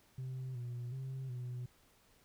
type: tone with pitch steps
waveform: sine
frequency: 129.6 / 121.5 / 132.5 / 123.9 Hz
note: C3 / B2 / C3 / B2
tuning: -16 / -28 / +22 / +6 cents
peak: -37 dBFS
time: 0.18-1.66 s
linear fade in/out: 5 ms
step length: 370 ms
effects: tanh soft clip ceiling -38 dBFS + pink hiss -68 dBFS RMS until 2.24 s